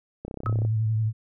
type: click train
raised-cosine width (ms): 2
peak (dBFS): -21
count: 14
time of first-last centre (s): 0.25-0.65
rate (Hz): 32.5
type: tone with vibrato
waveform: sine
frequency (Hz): 110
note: A2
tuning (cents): 0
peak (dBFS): -21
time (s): 0.44-1.13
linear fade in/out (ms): 50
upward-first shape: sine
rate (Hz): 11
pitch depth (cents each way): 35
type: tone with exponential decay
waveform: sine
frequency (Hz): 1282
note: E6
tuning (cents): -49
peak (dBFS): -24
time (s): 0.46-0.56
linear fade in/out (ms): 0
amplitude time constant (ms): 20
effects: none